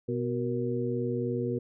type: harmonic tone with a mistuned harmonic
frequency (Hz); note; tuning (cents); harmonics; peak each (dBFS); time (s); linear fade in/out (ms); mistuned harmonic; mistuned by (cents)
123.47; B2; 0; 1 / 2 / 3 / 4; -33 / -33 / -33 / -33; 0.08-1.59; 10; 4; -87
effects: none